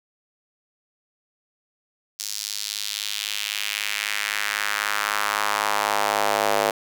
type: tone with high-pass filter sweep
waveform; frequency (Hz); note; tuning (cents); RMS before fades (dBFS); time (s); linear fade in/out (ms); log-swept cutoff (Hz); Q
square; 51.91; G#1; 0; -25; 2.19-6.71; 5; 5400 to 580; 1.8
effects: none